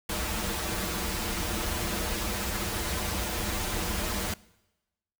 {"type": "noise with comb filter", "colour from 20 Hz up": "pink", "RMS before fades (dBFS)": -31, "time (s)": [0.09, 4.34], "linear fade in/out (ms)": 5, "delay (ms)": 7.4, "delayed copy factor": -0.95, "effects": ["noise-tail reverb RT60 1.0 s tail -22 dB re dry"]}